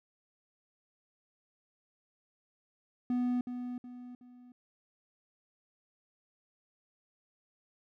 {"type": "tone with echo", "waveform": "triangle", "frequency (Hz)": 246.9, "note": "B3", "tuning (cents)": 0, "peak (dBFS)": -26, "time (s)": [3.1, 3.41], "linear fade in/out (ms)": 2, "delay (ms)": 370, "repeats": 3, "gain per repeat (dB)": -8, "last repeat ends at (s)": 4.52, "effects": []}